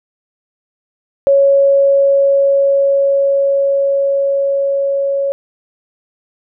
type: tone with level ramp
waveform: sine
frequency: 554.4 Hz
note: C#5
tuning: in tune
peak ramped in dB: -6 to -13 dBFS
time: 1.27-5.32 s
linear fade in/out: 0 ms
effects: none